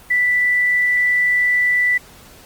sine tone with quantisation, 1975.5 Hz, B6, in tune, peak -13 dBFS, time 0.1-1.98 s, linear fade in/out 10 ms, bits 7, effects pink hiss -44 dBFS RMS until 2.45 s + Opus 32 kbps

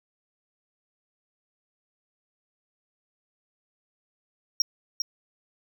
triangle tone with echo, 5580 Hz, F8, 2 cents flat, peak -17 dBFS, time 4.6-4.62 s, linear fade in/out 2 ms, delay 400 ms, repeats 1, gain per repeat -6 dB, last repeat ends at 5.02 s, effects none

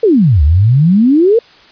sine exponential two-way sweep, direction down then up, 482.6 to 69.2 to 482.6 Hz, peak -5 dBFS, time 0.03-1.39 s, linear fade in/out 5 ms, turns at 0.43 s, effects white hiss -42 dBFS RMS until 1.71 s + resampled to 11025 Hz

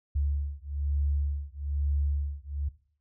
sine beating tone pair, 71.1 / 72.2 Hz, C#2 / D2, +45 / -29 cents, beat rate 1.1 Hz, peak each -30 dBFS, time 0.15-2.69 s, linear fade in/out 10 ms, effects noise-tail reverb RT60 0.5 s tail -17 dB re dry

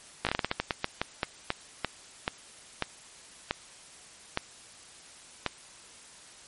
slowing click train, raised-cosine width 0.3 ms, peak -10 dBFS, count 20, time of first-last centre 0.25-5.463 s, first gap 17 ms, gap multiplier 1.26, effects white hiss -51 dBFS RMS until 6.47 s + MP3 48 kbps

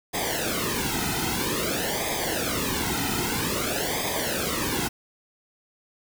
pink noise with flanger, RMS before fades -27 dBFS, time 0.13-4.89 s, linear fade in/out 20 ms, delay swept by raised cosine 0.7 to 1.8 ms, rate 0.51 Hz, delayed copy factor -0.85, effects none

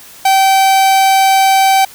45% pulse tone, 773 Hz, G5, 24 cents flat, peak -7 dBFS, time 0.25-1.85 s, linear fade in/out 5 ms, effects white hiss -37 dBFS RMS until 1.94 s

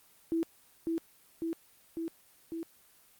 sine tone with echo, 329.6 Hz, E4, in tune, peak -27 dBFS, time 0.32-0.43 s, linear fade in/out 0 ms, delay 550 ms, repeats 4, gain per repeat -2 dB, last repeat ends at 2.63 s, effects white hiss -62 dBFS RMS until 3.19 s + Opus 24 kbps

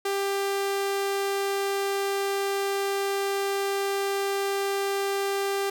sawtooth tone, 395.7 Hz, G4, 16 cents sharp, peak -21 dBFS, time 0.05-5.7 s, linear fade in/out 5 ms, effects none

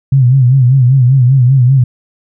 sine tone with vibrato, 129.1 Hz, C3, 23 cents flat, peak -4 dBFS, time 0.12-1.84 s, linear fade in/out 5 ms, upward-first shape sine, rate 5.1 Hz, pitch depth 110 cents each way, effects none

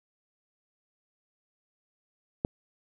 click, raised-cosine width 2 ms, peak -13 dBFS, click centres 2.449 s, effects none

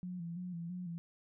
sine tone with vibrato, 174.61 Hz, F3, in tune, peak -39 dBFS, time 0.03-0.98 s, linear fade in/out 0 ms, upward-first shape square, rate 3 Hz, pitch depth 57 cents each way, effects none

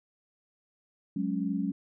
sine chord, F# suspended second, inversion none, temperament equal, 185 / 207.7 / 277.2 Hz, F#3 / G#3 / C#4, 0 / 0 / 0 cents, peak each -32 dBFS, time 1.16-1.72 s, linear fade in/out 5 ms, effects none

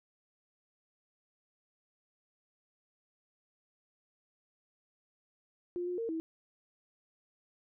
sine tone with pitch steps, 352.5 / 357.3 / 458.5 / 324 Hz, F4 / F4 / A#4 / E4, +16 / +40 / -29 / -30 cents, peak -33 dBFS, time 5.76-6.2 s, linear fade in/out 0 ms, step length 110 ms, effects none

